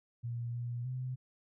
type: tone with pitch steps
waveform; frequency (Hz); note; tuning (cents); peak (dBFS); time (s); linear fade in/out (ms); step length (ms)
sine; 118.6 / 120.2 / 127.8; A#2 / B2 / C3; +30 / -46 / -40; -35; 0.23-1.16; 20; 310
effects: none